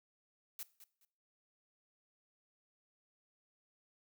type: noise with echo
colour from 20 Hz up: blue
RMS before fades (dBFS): -44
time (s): 0.59-0.63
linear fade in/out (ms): 2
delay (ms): 210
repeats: 2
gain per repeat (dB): -13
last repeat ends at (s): 1.05
effects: noise-tail reverb RT60 0.5 s tail -19 dB re dry